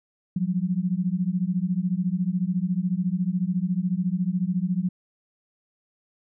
sine beating tone pair, 174.61 / 188.61 Hz, F3 / F#3, 0 / +33 cents, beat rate 14 Hz, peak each -25 dBFS, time 0.36-4.89 s, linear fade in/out 5 ms, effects none

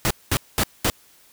pink noise bursts, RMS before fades -20 dBFS, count 4, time 0.05-0.9 s, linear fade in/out 0 ms, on 55 ms, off 210 ms, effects white hiss -54 dBFS RMS until 1.32 s

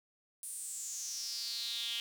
sawtooth tone with high-pass filter sweep, 233.1 Hz, A#3, in tune, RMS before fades -40 dBFS, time 0.43-2 s, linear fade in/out 0 ms, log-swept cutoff 9700 to 3100 Hz, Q 6.3, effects none

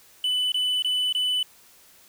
triangle tone bursts, 2994 Hz, F#7, 20 cents sharp, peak -20 dBFS, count 4, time 0.24-1.429 s, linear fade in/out 2 ms, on 280 ms, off 23 ms, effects white hiss -54 dBFS RMS until 2.08 s

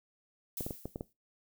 violet noise with exponential decay, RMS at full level -37 dBFS, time 0.57-1.13 s, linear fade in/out 2 ms, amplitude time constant 120 ms
clicks, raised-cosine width 2 ms, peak -24 dBFS, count 6, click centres 0.608 / 0.665 / 0.708 / 0.856 / 0.959 / 1.009 s
effects noise-tail reverb RT60 0.2 s tail -20 dB re dry

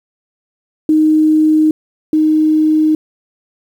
sine tone pair in turn, 310.4 / 310.4 Hz, D#4 / D#4, -4 / -4 cents, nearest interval unison, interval 0 cents, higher neither, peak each -7 / -8 dBFS, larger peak first, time 0.89-1.71 / 2.13-2.95 s, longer neither, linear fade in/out 2 ms, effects 7-bit

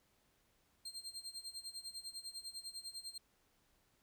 30% pulse tone with tremolo, 4186 Hz, C8, in tune, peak -40 dBFS, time 0.85-3.18 s, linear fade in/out 5 ms, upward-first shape sine, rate 10 Hz, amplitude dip 85%, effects pink hiss -75 dBFS RMS until 4.02 s

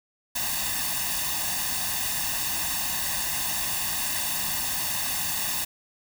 white noise with comb filter, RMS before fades -28 dBFS, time 0.35-5.65 s, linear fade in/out 10 ms, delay 1.1 ms, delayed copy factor +0.8, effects none

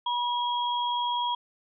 sine tone pair together, 968 / 3288 Hz, B5 / G#7, -35 / -18 cents, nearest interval octave + major sixth, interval 2117 cents, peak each -26 / -32 dBFS, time 0.06-1.35 s, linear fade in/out 5 ms, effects none

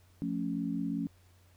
sine chord, F augmented, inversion none, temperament equal, 174.61 / 220 / 277.2 Hz, F3 / A3 / C#4, 0 / 0 / 0 cents, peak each -36 / -36 / -34 dBFS, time 0.22-1.07 s, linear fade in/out 0 ms, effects added 90 Hz sine -60 dBFS peak until 1.56 s + pink hiss -67 dBFS RMS until 1.56 s

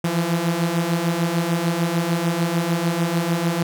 sawtooth beating tone pair, 164.81 / 171.51 Hz, E3 / F3, 0 / -31 cents, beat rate 6.7 Hz, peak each -20 / -17 dBFS, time 0.04-3.63 s, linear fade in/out 5 ms, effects none

